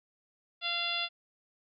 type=harmonic tone; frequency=690 Hz; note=F5; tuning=21 cents flat; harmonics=1 / 2 / 3 / 4 / 5 / 6 / 7; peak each=-42 / -40 / -41 / -35 / -34 / -41 / -42 dBFS; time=0.61-1.09 s; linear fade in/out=50 ms; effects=none